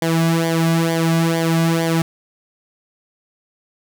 sawtooth tone with flanger, 164.81 Hz, E3, in tune, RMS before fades -17 dBFS, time 0.02-2.02 s, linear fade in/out 2 ms, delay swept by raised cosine 0.75 to 2.25 ms, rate 2.2 Hz, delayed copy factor -0.75, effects none

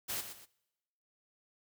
white noise with echo, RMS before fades -37 dBFS, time 0.08-0.22 s, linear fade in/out 20 ms, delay 120 ms, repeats 2, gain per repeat -9 dB, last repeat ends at 0.46 s, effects noise-tail reverb RT60 1.0 s tail -24 dB re dry

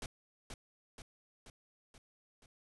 pink noise with echo, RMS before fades -42 dBFS, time 0.02-0.06 s, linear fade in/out 2 ms, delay 480 ms, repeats 5, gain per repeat -4 dB, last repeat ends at 2.46 s, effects resampled to 24000 Hz

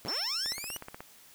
10% pulse linear sweep, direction up, 87.31 to 2976 Hz, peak -29 dBFS, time 0.05-0.77 s, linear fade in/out 0 ms
triangle tone, 5370 Hz, E8, 31 cents sharp, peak -30 dBFS, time 0.08-0.53 s, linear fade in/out 5 ms
click train, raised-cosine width 0.5 ms, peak -26 dBFS, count 10, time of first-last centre 0.46-1.005 s, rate 16.5 Hz
effects white hiss -56 dBFS RMS until 1.34 s

